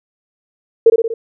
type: tone with echo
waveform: sine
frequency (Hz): 455.7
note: A#4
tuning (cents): -39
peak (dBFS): -3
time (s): 0.86-0.9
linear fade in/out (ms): 5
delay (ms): 60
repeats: 4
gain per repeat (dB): -4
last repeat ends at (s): 1.14
effects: none